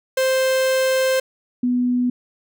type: tone pair in turn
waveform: 45% pulse / sine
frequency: 523.3 / 247 Hz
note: C5 / B3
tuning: 0 / 0 cents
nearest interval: octave + minor second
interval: 1300 cents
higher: first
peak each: -16 dBFS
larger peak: neither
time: 0.17-1.2 / 1.63-2.1 s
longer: first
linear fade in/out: 5 ms
effects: none